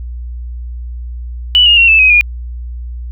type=tone with pitch steps; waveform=sine; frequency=2960 / 2846 / 2736 / 2631 / 2530 / 2432 Hz; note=F#7 / F7 / F7 / E7 / D#7 / D#7; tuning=0 / +32 / -36 / -4 / +28 / -40 cents; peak=-4 dBFS; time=1.55-2.21 s; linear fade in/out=0 ms; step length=110 ms; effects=added 60 Hz sine -21 dBFS peak until 3.11 s